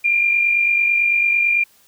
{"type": "tone pair together", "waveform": "sine", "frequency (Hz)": [2349, 2398], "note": ["D7", "D7"], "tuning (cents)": [0, 36], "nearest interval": "unison", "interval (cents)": 36, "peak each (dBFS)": [-24, -14], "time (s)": [0.04, 1.64], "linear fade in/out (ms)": 10, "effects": ["white hiss -54 dBFS RMS until 1.87 s"]}